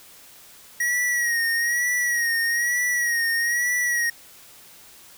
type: tone with vibrato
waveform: square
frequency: 1900 Hz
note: A#6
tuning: 33 cents sharp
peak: -21 dBFS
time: 0.8-4.1 s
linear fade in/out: 5 ms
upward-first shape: sine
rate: 1.1 Hz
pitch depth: 53 cents each way
effects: white hiss -48 dBFS RMS until 5.17 s